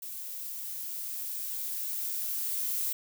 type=noise with level ramp; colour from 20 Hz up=violet; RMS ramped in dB=-40 to -31 dBFS; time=0.02-2.93 s; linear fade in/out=5 ms; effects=none